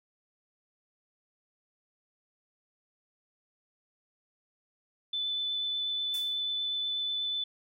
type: tone with vibrato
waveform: sine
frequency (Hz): 3505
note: A7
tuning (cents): -7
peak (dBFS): -29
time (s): 5.13-7.44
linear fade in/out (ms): 5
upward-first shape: sine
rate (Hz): 8.2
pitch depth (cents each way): 9
type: noise with exponential decay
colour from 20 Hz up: blue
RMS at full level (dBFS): -39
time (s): 6.14-6.44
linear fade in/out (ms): 1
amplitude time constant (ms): 65
effects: MP3 64 kbps